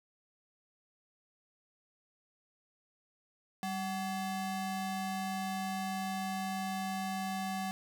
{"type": "ring-modulated tone", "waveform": "square", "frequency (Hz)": 474.4, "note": "A#4", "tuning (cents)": 30, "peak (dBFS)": -32, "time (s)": [3.63, 7.71], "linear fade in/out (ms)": 0, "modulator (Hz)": 280, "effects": []}